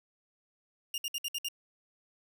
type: tone bursts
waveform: sawtooth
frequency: 2829 Hz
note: F7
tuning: 22 cents sharp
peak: -29 dBFS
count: 6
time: 0.94-1.485 s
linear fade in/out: 2 ms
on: 40 ms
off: 61 ms
effects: none